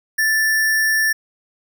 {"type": "tone with sample-and-hold", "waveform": "sine", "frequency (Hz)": 1760, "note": "A6", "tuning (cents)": 0, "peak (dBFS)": -14, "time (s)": [0.18, 1.13], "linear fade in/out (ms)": 10, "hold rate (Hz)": 7350, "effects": []}